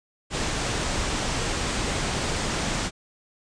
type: low-pass noise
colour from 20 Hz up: pink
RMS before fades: -27 dBFS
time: 0.3-2.91 s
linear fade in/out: 50 ms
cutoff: 8900 Hz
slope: 48 dB/octave
effects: resampled to 22050 Hz